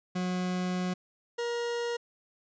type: tone pair in turn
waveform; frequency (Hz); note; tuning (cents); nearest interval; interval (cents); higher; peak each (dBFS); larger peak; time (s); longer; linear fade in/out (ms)
40% pulse; 181.9 / 473.7; F#3 / A#4; -29 / +28; octave + perfect fourth; 1657; second; -28 / -29; first; 0.15-0.94 / 1.38-1.97; first; 10
effects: resampled to 16000 Hz